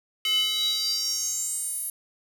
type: tone with high-pass filter sweep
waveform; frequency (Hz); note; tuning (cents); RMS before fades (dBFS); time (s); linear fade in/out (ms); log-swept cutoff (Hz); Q
square; 428.5; A4; -46; -27; 0.25-1.9; 2; 2700 to 11000; 7.6
effects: none